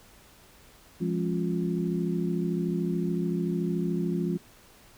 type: tone cluster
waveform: sine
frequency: 172.5 / 206.1 / 273.7 / 352.1 Hz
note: F3 / G#3 / C#4 / F4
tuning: -21 / -13 / -22 / +14 cents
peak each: -28 / -32 / -35 / -32 dBFS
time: 1-4.38 s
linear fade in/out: 20 ms
effects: pink hiss -55 dBFS RMS until 4.97 s